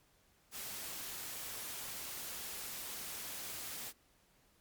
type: noise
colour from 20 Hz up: white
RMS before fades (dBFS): -44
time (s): 0.51-3.93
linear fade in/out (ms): 50
effects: pink hiss -70 dBFS RMS until 4.6 s + MP3 96 kbps